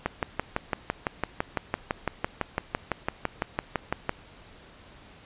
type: click train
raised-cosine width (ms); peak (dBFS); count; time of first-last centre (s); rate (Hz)
0.5; -10; 25; 0.06-4.094; 5.95
effects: pink hiss -51 dBFS RMS until 5.25 s + resampled to 8000 Hz